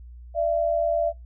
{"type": "tone pair together", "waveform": "sine", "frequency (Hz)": [592.9, 673], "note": ["D5", "E5"], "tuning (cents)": [16, 36], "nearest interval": "major second", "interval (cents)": 220, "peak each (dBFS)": [-25, -22], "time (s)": [0.34, 1.13], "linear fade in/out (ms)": 50, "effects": ["noise-tail reverb RT60 0.2 s tail -25 dB re dry", "added 60 Hz sine -40 dBFS peak until 1.25 s"]}